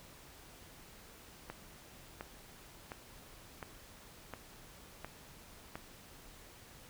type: click train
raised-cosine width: 0.5 ms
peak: -27 dBFS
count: 7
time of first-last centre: 1.5-5.755 s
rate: 1.41 Hz
effects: pink hiss -56 dBFS RMS until 6.89 s